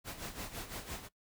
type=noise with tremolo; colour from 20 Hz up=pink; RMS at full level=-41 dBFS; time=0.04-1.09 s; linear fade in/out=50 ms; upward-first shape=sine; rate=5.9 Hz; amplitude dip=70%; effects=noise-tail reverb RT60 0.1 s tail -19 dB re dry